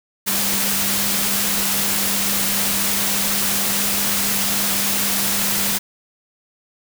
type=tone in noise; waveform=sine; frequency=199.3 Hz; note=G3; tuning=29 cents sharp; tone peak=-29 dBFS; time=0.26-5.79 s; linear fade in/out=20 ms; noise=white; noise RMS=-20 dBFS; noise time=0.26-5.79 s; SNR=-12 dB; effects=none